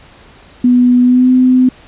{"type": "tone with pitch glide", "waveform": "sine", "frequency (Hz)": [246.9, 254.7], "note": ["B3", "C4"], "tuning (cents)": [0, -46], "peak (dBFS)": -5, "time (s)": [0.64, 1.69], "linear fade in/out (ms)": 5, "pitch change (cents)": 54, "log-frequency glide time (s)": [1.02, 1.29], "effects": ["pink hiss -41 dBFS RMS until 1.87 s", "resampled to 8000 Hz"]}